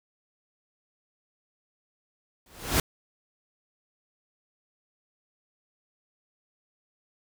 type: noise with exponential growth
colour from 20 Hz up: pink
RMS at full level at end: -20 dBFS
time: 2.46-2.8 s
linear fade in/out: 2 ms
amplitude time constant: 72 ms
effects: none